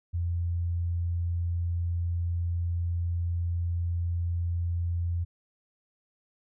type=tone; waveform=sine; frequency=86 Hz; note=F2; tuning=26 cents flat; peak=-26 dBFS; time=0.13-5.25 s; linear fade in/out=20 ms; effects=none